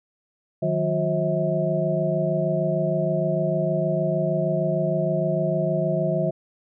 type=tone cluster; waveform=sine; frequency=156.4 / 182.9 / 359.5 / 535 / 643 Hz; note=D#3 / F#3 / F#4 / C5 / E5; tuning=+9 / -20 / -50 / +38 / -43 cents; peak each=-25 / -28 / -29 / -30 / -24 dBFS; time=0.62-6.31 s; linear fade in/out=10 ms; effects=none